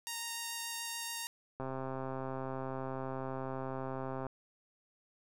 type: tone with vibrato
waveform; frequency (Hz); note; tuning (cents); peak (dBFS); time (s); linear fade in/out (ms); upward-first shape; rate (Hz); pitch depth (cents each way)
5% pulse; 928; A#5; -8; -26; 0.07-1.27; 0; triangle; 6.9; 10
type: click train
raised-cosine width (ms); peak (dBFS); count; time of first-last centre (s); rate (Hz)
1; -26; 353; 1.6-4.267; 132
effects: none